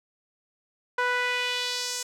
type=tone with band-pass filter sweep; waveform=sawtooth; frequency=493.9 Hz; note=B4; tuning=in tune; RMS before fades=-28 dBFS; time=0.98-2.03 s; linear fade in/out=5 ms; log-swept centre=1300 to 7100 Hz; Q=1.8; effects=none